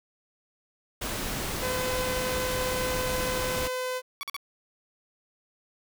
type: noise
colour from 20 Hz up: pink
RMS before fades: -32 dBFS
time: 1.01-3.68 s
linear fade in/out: 10 ms
type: tone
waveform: sawtooth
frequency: 508 Hz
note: B4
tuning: 49 cents sharp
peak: -25 dBFS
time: 1.6-4.02 s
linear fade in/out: 50 ms
type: tone bursts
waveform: 15% pulse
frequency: 1130 Hz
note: C#6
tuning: 33 cents sharp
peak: -26 dBFS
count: 3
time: 4.21-4.365 s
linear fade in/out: 0 ms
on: 21 ms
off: 46 ms
effects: none